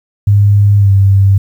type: tone with pitch glide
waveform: sine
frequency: 101.8 to 97.99 Hz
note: G#2 to G2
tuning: -34 to 0 cents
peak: -4 dBFS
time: 0.27-1.38 s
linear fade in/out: 5 ms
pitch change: -66 cents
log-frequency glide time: 0.78-0.91 s
effects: 7-bit